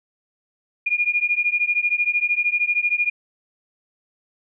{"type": "beating tone pair", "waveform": "sine", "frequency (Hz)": [2423, 2436], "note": ["D#7", "D#7"], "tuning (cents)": [-47, -37], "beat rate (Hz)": 13, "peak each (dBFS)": -21, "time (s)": [0.86, 3.1], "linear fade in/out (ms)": 10, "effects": []}